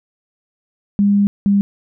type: tone pair in turn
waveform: sine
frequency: 202.1 / 200.5 Hz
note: G#3 / G3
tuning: -47 / +39 cents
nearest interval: unison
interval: 14 cents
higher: first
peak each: -10 dBFS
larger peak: neither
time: 0.99-1.27 / 1.46-1.61 s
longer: first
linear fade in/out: 0 ms
effects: none